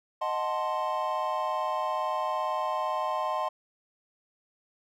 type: chord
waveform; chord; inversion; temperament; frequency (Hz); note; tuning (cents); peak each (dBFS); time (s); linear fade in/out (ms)
triangle; D# diminished seventh; none; equal; 622.3 / 740 / 880 / 1046.5; D#5 / F#5 / A5 / C6; 0 / 0 / 0 / 0; -31 / -33 / -32 / -29; 0.21-3.49; 10
effects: none